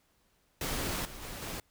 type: noise with level steps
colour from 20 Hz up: pink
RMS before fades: -34 / -46 / -42 / -39 dBFS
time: 0.61-1.6 s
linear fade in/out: 2 ms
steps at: 1.05 / 1.22 / 1.42 s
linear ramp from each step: 2 ms
effects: pink hiss -71 dBFS RMS until 1.7 s